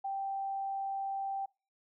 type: tone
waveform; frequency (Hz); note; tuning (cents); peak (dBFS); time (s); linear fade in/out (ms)
sine; 783; G5; -2; -33; 0.04-1.46; 10
effects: noise-tail reverb RT60 0.3 s tail -23 dB re dry